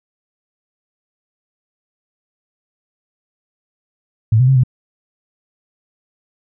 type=tone with pitch steps; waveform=sine; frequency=110.1 / 127.7 / 133.6 / 127.1 Hz; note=A2 / C3 / C3 / C3; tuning=+2 / -42 / +36 / -50 cents; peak=-8 dBFS; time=4.32-4.636 s; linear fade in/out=5 ms; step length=79 ms; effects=none